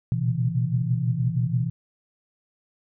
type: tone cluster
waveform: sine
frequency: 118.5 / 124.7 / 135.9 / 166.2 Hz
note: A#2 / B2 / C#3 / E3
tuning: +29 / +17 / -34 / +15 cents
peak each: -26 / -25 / -30 / -27 dBFS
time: 0.12-1.7 s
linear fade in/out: 0 ms
effects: none